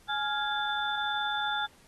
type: tone cluster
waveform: sine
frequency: 838 / 1397 / 1658 / 3528 Hz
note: G#5 / F6 / G#6 / A7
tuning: +15 / 0 / -3 / +4 cents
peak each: -32 / -33 / -37 / -34 dBFS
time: 0.08-1.67 s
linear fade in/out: 20 ms
effects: pink hiss -60 dBFS RMS until 1.87 s + AAC 32 kbps